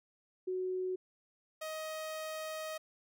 sine / sawtooth tone pair in turn, 370 / 628.4 Hz, F#4 / D#5, 0 / +17 cents, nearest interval major sixth, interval 917 cents, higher second, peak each -33 / -35 dBFS, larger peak first, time 0.47-0.96 / 1.61-2.78 s, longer second, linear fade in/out 10 ms, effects none

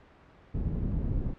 pink low-pass noise, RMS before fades -30 dBFS, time 0.54-1.34 s, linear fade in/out 10 ms, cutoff 210 Hz, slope 12 dB/octave, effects pink hiss -56 dBFS RMS until 1.38 s + low-pass 2000 Hz 12 dB/octave

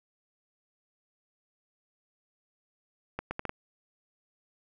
accelerating click train, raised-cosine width 0.5 ms, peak -18 dBFS, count 5, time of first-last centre 3.19-3.494 s, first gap 120 ms, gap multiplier 0.7, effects none

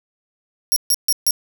15% pulse tone bursts, 5588 Hz, F8, in tune, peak -8 dBFS, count 4, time 0.72-1.308 s, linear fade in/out 0 ms, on 42 ms, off 140 ms, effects none

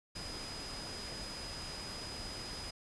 sine tone in noise, 4978 Hz, D#8, in tune, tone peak -45 dBFS, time 0.15-2.71 s, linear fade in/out 10 ms, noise pink, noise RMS -45 dBFS, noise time 0.15-2.71 s, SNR -3 dB, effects resampled to 24000 Hz

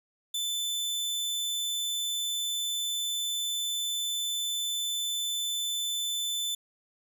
sawtooth tone, 3520 Hz, A7, in tune, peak -26 dBFS, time 0.34-6.55 s, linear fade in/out 5 ms, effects none

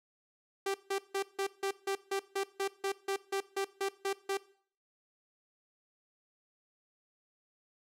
sawtooth tone bursts, 391.7 Hz, G4, 1 cent flat, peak -27 dBFS, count 16, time 0.66-4.372 s, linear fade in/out 5 ms, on 82 ms, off 160 ms, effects noise-tail reverb RT60 0.5 s tail -18 dB re dry + low-pass 12000 Hz 12 dB/octave

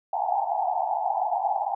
white band-pass noise, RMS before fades -26 dBFS, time 0.13-1.75 s, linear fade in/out 5 ms, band 690 to 880 Hz, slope 96 dB/octave, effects none

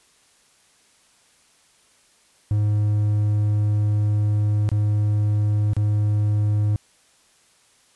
triangle tone with dropouts, 104.7 Hz, G#2, 15 cents sharp, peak -15 dBFS, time 2.51-6.76 s, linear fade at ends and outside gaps 0 ms, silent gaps 4.69-4.716 / 5.734-5.766 s, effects white hiss -58 dBFS RMS until 7.95 s + resampled to 24000 Hz

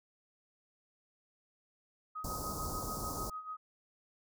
sine tone with tremolo, 1257 Hz, D#6, 17 cents sharp, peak -38 dBFS, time 2.15-3.57 s, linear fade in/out 10 ms, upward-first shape sine, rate 6.8 Hz, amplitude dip 70%
pink band-stop noise, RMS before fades -40 dBFS, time 2.24-3.3 s, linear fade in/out 5 ms, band 1200 to 4800 Hz, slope 48 dB/octave
effects none

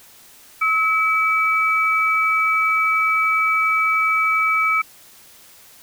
sine tone pair together, 1292.1 / 2295 Hz, E6 / D7, -35 / -40 cents, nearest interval minor seventh, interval 995 cents, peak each -18 dBFS, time 0.61-4.82 s, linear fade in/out 10 ms, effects white hiss -47 dBFS RMS until 5.82 s

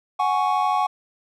triangle chord, F# suspended second, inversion none, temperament just, 740 / 832.5 / 1110 Hz, F#5 / G#5 / C#6, 0 / +4 / +2 cents, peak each -21 dBFS, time 0.19-0.87 s, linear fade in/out 10 ms, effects none

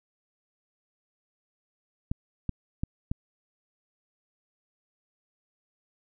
clicks, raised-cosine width 5 ms, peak -16 dBFS, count 4, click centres 2.115 / 2.493 / 2.835 / 3.115 s, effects none

